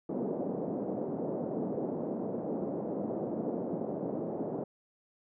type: band-pass noise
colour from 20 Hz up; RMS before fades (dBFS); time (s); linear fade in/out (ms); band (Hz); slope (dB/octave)
pink; -35; 0.09-4.64; 5; 190 to 620; 24
effects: none